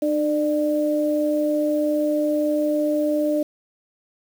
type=tone pair together; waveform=sine; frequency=302.4 / 596 Hz; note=D#4 / D5; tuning=-49 / +25 cents; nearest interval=octave; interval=1174 cents; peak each=-21 dBFS; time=0.02-3.43 s; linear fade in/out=5 ms; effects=7-bit